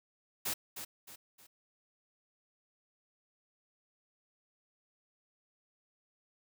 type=noise with echo; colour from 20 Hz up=white; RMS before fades=-35 dBFS; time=0.45-0.54 s; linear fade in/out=10 ms; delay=310 ms; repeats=3; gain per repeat=-8 dB; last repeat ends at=1.47 s; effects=none